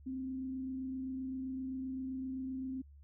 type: tone with frequency modulation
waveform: sine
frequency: 261.6 Hz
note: C4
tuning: in tune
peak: -37 dBFS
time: 0.06-2.82 s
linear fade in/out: 10 ms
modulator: 27.7 Hz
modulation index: 0.2
effects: added 71 Hz sine -54 dBFS peak until 3.03 s